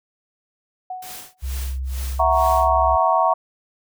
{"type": "tone with exponential decay", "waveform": "sine", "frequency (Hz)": 740, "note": "F#5", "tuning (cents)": 0, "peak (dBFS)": -25, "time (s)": [0.9, 1.41], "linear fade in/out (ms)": 5, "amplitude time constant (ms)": 110}
{"type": "noise with tremolo", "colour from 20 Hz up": "white", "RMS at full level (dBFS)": -35, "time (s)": [1.02, 2.74], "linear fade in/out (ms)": 5, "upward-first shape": "sine", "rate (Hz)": 2.2, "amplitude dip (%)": 100}
{"type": "tone", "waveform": "sine", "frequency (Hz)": 65.5, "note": "C2", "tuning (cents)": 2, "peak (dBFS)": -23, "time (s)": [1.42, 2.97], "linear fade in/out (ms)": 20}
{"type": "chord", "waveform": "sine", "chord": "F# dominant seventh", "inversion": "third", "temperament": "equal", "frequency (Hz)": [659.3, 740, 932.3, 1108.7], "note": ["E5", "F#5", "A#5", "C#6"], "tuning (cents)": [0, 0, 0, 0], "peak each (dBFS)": -20, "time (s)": [2.19, 3.34], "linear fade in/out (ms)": 10}
{"effects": []}